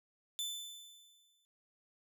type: tone with exponential decay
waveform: sawtooth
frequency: 3520 Hz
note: A7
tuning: in tune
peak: -32 dBFS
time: 0.39-1.45 s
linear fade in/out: 0 ms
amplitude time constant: 230 ms
effects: none